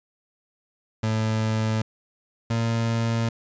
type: tone pair in turn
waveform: 30% pulse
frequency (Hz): 110 / 114.85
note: A2 / A#2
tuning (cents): 0 / -25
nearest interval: minor second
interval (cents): 75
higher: second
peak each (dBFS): -19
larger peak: neither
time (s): 1.03-1.82 / 2.5-3.29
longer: neither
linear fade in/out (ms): 5
effects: resampled to 16000 Hz